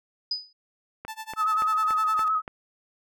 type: tone with exponential decay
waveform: sine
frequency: 4978 Hz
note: D#8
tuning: in tune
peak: -22 dBFS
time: 0.31-0.53 s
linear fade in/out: 5 ms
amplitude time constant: 46 ms
type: click train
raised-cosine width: 0.5 ms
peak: -21 dBFS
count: 6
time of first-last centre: 1.05-2.479 s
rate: 3.5 Hz
type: tone with tremolo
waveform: sawtooth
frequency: 880 Hz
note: A5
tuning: in tune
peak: -29 dBFS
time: 1.08-2.28 s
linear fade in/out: 0 ms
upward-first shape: sine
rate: 10 Hz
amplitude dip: 95%
type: tone with vibrato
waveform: sine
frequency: 1277 Hz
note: D#6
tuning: 45 cents sharp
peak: -21 dBFS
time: 1.36-2.42 s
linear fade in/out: 50 ms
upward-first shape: square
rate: 9.6 Hz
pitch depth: 26 cents each way
effects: none